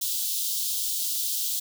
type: high-pass noise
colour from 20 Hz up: white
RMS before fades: -28 dBFS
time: 0.01-1.6 s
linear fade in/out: 10 ms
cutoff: 3200 Hz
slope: 48 dB/octave
effects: none